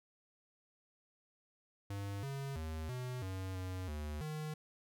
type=tone with pitch steps; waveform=square; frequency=100 / 137.7 / 79.2 / 125.9 / 94.3 / 92.6 / 75 / 153.8 Hz; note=G2 / C#3 / D#2 / B2 / F#2 / F#2 / D2 / D#3; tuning=+35 / -11 / +31 / +34 / +33 / +2 / +37 / -20 cents; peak=-40 dBFS; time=1.9-4.54 s; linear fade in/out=5 ms; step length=330 ms; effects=none